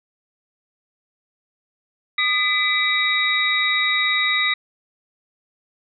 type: tone cluster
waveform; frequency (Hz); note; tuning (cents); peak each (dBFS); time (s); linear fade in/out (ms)
sine; 1224 / 2005 / 2322 / 3796; D#6 / B6 / D7 / A#7; -29 / +26 / -20 / +31; -27 / -20 / -24 / -22; 2.18-4.54; 5
effects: none